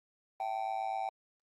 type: tone with amplitude modulation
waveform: triangle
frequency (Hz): 774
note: G5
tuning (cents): -22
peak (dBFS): -27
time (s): 0.4-1.09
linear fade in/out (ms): 2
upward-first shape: sine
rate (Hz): 108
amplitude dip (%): 90
effects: Opus 24 kbps